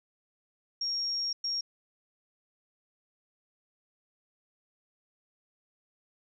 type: tone bursts at uneven times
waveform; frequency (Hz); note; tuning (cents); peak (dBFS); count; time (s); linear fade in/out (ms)
sine; 5570; F8; -5; -29; 2; 0.81-1.33 / 1.44-1.61; 5
effects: none